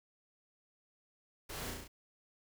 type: noise with echo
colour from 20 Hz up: pink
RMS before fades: -45 dBFS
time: 1.49-1.71 s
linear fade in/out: 10 ms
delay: 34 ms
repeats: 5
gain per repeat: -2 dB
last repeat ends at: 1.88 s
effects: none